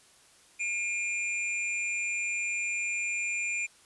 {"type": "tone with amplitude modulation", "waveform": "square", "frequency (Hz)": 2400, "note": "D7", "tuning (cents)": 37, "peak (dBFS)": -27, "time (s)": [0.59, 3.67], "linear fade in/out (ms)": 20, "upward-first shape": "sine", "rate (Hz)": 200, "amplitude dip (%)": 60, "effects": ["white hiss -59 dBFS RMS until 3.85 s", "resampled to 24000 Hz"]}